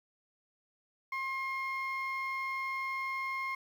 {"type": "tone pair together", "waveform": "sine", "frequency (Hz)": [1068, 2136], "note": ["C6", "C7"], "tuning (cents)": [35, 35], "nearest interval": "octave", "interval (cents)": 1200, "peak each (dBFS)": [-34, -34], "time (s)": [1.12, 3.55], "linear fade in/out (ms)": 5, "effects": ["tanh soft clip ceiling -30 dBFS", "10-bit"]}